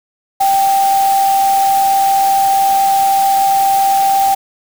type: tone in noise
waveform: sine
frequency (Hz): 784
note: G5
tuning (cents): 0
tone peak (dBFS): -9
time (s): 0.4-4.35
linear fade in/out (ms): 10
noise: white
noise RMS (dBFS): -24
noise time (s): 0.4-4.35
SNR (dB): +12
effects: none